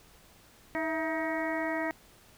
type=harmonic tone with a mistuned harmonic; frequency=316.2 Hz; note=D#4; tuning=28 cents sharp; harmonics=1 / 2 / 3 / 4 / 5 / 6 / 7; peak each=-34 / -34 / -38 / -43 / -43 / -36 / -42 dBFS; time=0.75-1.91 s; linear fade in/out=0 ms; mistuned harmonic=2; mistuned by=+63 cents; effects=pink hiss -58 dBFS RMS until 2.37 s